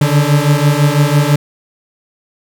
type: beating tone pair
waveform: 40% pulse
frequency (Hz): 142.9 / 148.9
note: D3 / D3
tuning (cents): -47 / +24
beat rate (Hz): 6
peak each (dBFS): -11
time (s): 0.01-1.36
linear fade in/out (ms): 5
effects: none